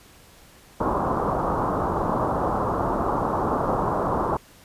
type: low-pass noise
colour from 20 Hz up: white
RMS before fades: -24 dBFS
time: 0.8-4.37 s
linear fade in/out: 5 ms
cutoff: 1200 Hz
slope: 48 dB/octave
effects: pink hiss -51 dBFS RMS until 4.64 s + resampled to 32000 Hz